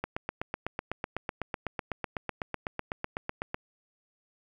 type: click train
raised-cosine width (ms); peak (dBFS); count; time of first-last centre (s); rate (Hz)
0.5; -16; 29; 0.04-3.544; 7.99
effects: 9-bit